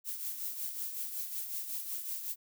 violet noise with tremolo, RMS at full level -36 dBFS, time 0.04-2.36 s, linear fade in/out 50 ms, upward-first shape triangle, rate 5.4 Hz, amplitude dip 60%, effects none

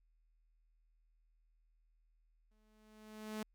sawtooth tone with exponential growth, 215.4 Hz, A3, 37 cents flat, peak -35 dBFS, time 2.51-3.43 s, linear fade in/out 5 ms, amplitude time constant 200 ms, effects added 40 Hz sine -70 dBFS peak until 3.54 s

